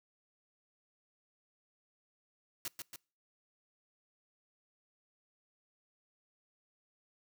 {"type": "noise with echo", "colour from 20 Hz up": "white", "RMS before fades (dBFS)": -39, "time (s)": [2.65, 2.68], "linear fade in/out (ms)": 2, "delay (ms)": 140, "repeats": 2, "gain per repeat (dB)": -4, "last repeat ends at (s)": 2.96, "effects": ["noise-tail reverb RT60 0.4 s tail -26 dB re dry"]}